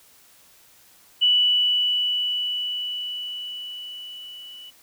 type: tone with level ramp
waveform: sine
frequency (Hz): 2960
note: F#7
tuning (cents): 0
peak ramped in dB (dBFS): -14 to -39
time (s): 1.21-4.71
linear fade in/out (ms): 20
effects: white hiss -54 dBFS RMS until 4.82 s